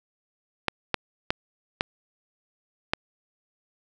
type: clicks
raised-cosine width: 0.3 ms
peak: -6 dBFS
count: 5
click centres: 0.683 / 0.943 / 1.305 / 1.809 / 2.935 s
effects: none